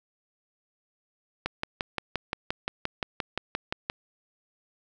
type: click train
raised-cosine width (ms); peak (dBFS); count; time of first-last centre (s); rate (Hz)
0.3; -12; 15; 1.46-3.899; 5.74
effects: none